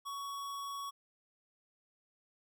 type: tone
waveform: square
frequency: 1119 Hz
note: C#6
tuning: 16 cents sharp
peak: -40 dBFS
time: 0.05-0.91 s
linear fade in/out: 20 ms
effects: none